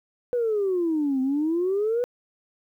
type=exponential two-way sweep; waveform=sine; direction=down then up; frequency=498 to 257.2 to 498 Hz; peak=-20 dBFS; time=0.33-2.04 s; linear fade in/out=0 ms; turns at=1.21 s; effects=tanh soft clip ceiling -17 dBFS + 10-bit